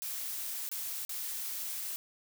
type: noise with dropouts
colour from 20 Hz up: blue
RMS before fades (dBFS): -38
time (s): 0.02-1.96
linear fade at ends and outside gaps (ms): 0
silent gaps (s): 0.69-0.715 / 1.05-1.093
effects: none